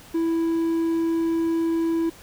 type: tone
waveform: triangle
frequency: 329.9 Hz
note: E4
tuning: 1 cent sharp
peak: -18 dBFS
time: 0.14-2.1 s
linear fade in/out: 10 ms
effects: pink hiss -47 dBFS RMS until 2.22 s